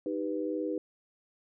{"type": "chord", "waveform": "sine", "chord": "Eb augmented", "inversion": "none", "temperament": "equal", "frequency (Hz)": [311.1, 392, 493.9], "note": ["Eb4", "G4", "B4"], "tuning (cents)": [0, 0, 0], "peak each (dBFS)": [-33, -36, -35], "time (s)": [0.06, 0.78], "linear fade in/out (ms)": 2, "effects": []}